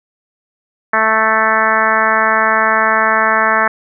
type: harmonic tone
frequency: 220 Hz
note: A3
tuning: in tune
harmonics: 1 / 2 / 3 / 4 / 5 / 6 / 7 / 8 / 9 / 10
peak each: -26 / -25 / -19 / -19 / -17 / -17 / -19 / -16 / -23 / -27 dBFS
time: 0.93-3.68 s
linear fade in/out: 5 ms
effects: none